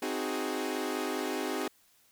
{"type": "chord", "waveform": "sawtooth", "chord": "Ab dominant seventh", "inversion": "first", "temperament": "equal", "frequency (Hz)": [261.6, 311.1, 370, 415.3], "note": ["C4", "Eb4", "Gb4", "Ab4"], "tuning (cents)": [0, 0, 0, 0], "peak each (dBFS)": -33, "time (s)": [0.02, 1.68], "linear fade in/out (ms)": 5, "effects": ["white hiss -65 dBFS RMS until 2.11 s"]}